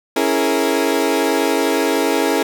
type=chord; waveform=30% pulse; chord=A# half-diminished seventh; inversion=first; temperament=equal; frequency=277.2 / 329.6 / 415.3 / 466.2 Hz; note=C#4 / E4 / G#4 / A#4; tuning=0 / 0 / 0 / 0 cents; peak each=-18 dBFS; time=0.16-2.43 s; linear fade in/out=5 ms; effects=none